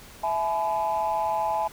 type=tone cluster; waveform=sine; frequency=658 / 851 / 1003 Hz; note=E5 / G#5 / B5; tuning=-3 / +42 / +26 cents; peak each=-28 / -24 / -30 dBFS; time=0.23-1.68 s; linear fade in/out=10 ms; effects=tanh soft clip ceiling -17 dBFS + pink hiss -47 dBFS RMS until 1.72 s